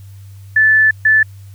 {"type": "tone bursts at uneven times", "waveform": "sine", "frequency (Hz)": 1748, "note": "A6", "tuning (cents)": -12, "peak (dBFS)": -7, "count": 2, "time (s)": [[0.56, 0.91], [1.05, 1.23]], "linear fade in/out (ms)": 5, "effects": ["added 98 Hz sine -33 dBFS peak until 1.54 s", "white hiss -52 dBFS RMS until 1.54 s"]}